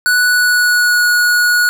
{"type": "tone with pitch glide", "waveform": "square", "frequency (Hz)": [1478, 1456], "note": ["F#6", "F#6"], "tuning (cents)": [-2, -28], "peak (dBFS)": -10, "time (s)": [0.06, 1.69], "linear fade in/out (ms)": 0, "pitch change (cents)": -26, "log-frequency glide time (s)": [0.27, 1.08], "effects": []}